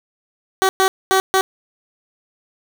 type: tone bursts at uneven times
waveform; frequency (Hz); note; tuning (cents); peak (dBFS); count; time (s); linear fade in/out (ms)
15% pulse; 381.3; G4; -48; -6; 4; 0.62-0.69 / 0.8-0.88 / 1.11-1.2 / 1.34-1.41; 0
effects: none